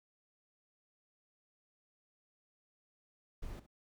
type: noise with echo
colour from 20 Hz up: brown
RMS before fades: -43 dBFS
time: 3.42-3.6 s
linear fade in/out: 10 ms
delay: 66 ms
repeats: 1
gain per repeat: -14 dB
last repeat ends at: 3.666 s
effects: none